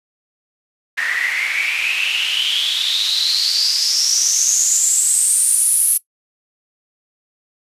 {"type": "noise with band-pass filter sweep", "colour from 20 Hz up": "white", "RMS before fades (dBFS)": -17, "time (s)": [0.97, 5.98], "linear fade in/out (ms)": 10, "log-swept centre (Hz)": [1800, 11000], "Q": 9.9, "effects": ["noise-tail reverb RT60 0.1 s tail -19 dB re dry", "resampled to 32000 Hz"]}